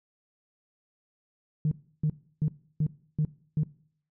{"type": "tone bursts", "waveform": "sine", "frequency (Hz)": 152.5, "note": "D#3", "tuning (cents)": -34, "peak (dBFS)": -21, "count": 6, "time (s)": [1.65, 3.634], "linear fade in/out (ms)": 2, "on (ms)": 64, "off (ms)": 320, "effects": ["noise-tail reverb RT60 0.6 s tail -21 dB re dry", "tanh soft clip ceiling -18 dBFS"]}